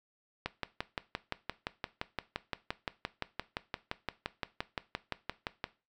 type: click train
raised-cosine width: 0.3 ms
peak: -17 dBFS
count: 31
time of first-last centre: 0.46-5.641 s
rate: 5.79 Hz
effects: noise-tail reverb RT60 0.3 s tail -17 dB re dry

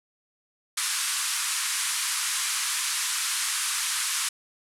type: band-pass noise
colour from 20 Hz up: white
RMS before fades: -28 dBFS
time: 0.77-4.29 s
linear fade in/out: 5 ms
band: 1000 to 11000 Hz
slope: 48 dB/octave
effects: none

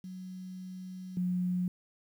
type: tone pair in turn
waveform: sine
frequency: 185 / 180.46 Hz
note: F#3 / F#3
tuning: 0 / -43 cents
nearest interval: unison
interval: 43 cents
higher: first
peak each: -40 / -28 dBFS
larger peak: second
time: 0.04-1.17 / 1.17-1.68 s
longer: first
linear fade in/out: 2 ms
effects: 10-bit

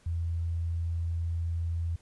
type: tone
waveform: sine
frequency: 83.9 Hz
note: E2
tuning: 31 cents sharp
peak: -28 dBFS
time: 0.06-1.96 s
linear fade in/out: 5 ms
effects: pink hiss -63 dBFS RMS until 2.01 s + resampled to 24000 Hz

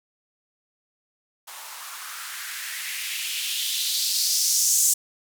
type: noise with band-pass filter sweep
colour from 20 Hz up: violet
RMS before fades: -26 dBFS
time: 1.47-4.94 s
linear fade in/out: 10 ms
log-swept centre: 840 to 7300 Hz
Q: 2.7
effects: none

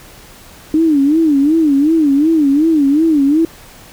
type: tone with vibrato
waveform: sine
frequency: 300.3 Hz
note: D4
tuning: 39 cents sharp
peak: -8 dBFS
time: 0.74-3.45 s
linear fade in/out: 2 ms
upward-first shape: sine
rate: 2.7 Hz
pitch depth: 160 cents each way
effects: pink hiss -39 dBFS RMS until 3.92 s

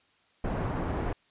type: low-pass noise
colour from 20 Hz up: pink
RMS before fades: -31 dBFS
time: 0.44-1.13 s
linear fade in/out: 5 ms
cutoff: 1100 Hz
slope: 12 dB/octave
effects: white hiss -66 dBFS RMS until 1.3 s + resampled to 8000 Hz

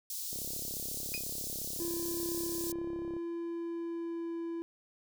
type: high-pass noise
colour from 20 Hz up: white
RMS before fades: -39 dBFS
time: 0.1-2.72 s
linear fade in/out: 2 ms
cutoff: 4300 Hz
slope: 24 dB/octave
type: click train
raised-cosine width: 2 ms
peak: -33 dBFS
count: 98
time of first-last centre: 0.33-3.166 s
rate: 34.2 Hz
type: tone with exponential decay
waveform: 30% pulse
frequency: 2489 Hz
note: D#7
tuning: in tune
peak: -29 dBFS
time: 1.14-1.26 s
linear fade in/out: 0 ms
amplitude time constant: 25 ms
type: tone with pitch glide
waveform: triangle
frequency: 340 to 334.9 Hz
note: F4 to E4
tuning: -46 to +27 cents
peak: -33 dBFS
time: 1.8-4.62 s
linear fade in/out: 0 ms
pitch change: -27 cents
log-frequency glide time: 2.95-4.37 s
effects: none

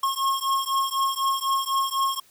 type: beating tone pair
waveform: square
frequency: 1080 / 1084 Hz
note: C#6 / C#6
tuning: -45 / -39 cents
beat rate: 4 Hz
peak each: -26 dBFS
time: 0.03-2.2 s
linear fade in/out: 5 ms
effects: white hiss -57 dBFS RMS until 2.3 s

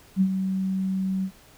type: tone with ADSR envelope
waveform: sine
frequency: 190 Hz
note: F#3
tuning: 46 cents sharp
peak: -15 dBFS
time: 0.16-1.31 s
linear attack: 50 ms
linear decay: 69 ms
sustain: -8 dB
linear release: 72 ms
effects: pink hiss -53 dBFS RMS until 1.57 s

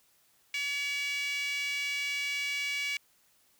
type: tone with high-pass filter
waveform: 5% pulse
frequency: 568 Hz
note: C#5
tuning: 42 cents sharp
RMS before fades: -33 dBFS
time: 0.54-2.97 s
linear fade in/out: 2 ms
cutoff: 2300 Hz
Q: 6.7
effects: white hiss -67 dBFS RMS until 3.59 s

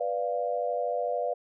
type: chord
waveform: sine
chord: B diminished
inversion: none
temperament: equal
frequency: 493.9 / 587.3 / 698.5 Hz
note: B4 / D5 / F5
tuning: 0 / 0 / 0 cents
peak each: -31 dBFS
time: 0-1.34 s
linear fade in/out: 10 ms
effects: none

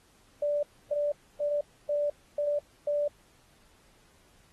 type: tone bursts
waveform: sine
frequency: 585 Hz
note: D5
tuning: 7 cents flat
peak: -25 dBFS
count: 6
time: 0.42-3.08 s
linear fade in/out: 5 ms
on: 210 ms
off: 280 ms
effects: pink hiss -63 dBFS RMS until 4.52 s + AAC 32 kbps

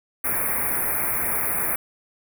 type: band-stop noise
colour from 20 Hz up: white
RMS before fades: -24 dBFS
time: 0.24-1.76 s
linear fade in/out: 5 ms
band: 2400 to 9600 Hz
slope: 96 dB/octave
effects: none

